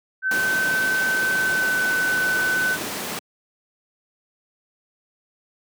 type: tone with pitch glide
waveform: sine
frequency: 1532 to 1509.2 Hz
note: G6 to F#6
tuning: -40 to +34 cents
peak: -19 dBFS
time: 0.22-2.78 s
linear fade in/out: 50 ms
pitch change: -26 cents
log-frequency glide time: 1.36-1.81 s
type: noise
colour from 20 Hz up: pink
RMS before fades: -28 dBFS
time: 0.31-3.19 s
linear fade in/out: 2 ms
effects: high-pass 200 Hz 12 dB/octave